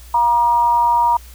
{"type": "tone with amplitude modulation", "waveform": "sine", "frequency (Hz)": 950, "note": "A#5", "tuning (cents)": 33, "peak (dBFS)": -9, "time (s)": [0.14, 1.17], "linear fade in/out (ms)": 5, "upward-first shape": "sine", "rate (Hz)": 252, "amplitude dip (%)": 50, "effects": ["added 60 Hz sine -37 dBFS peak until 1.34 s", "white hiss -45 dBFS RMS until 1.34 s"]}